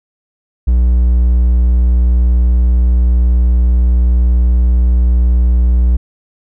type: tone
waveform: triangle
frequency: 60.5 Hz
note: B1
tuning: 35 cents flat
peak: -5 dBFS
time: 0.67-5.97 s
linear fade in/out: 10 ms
effects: none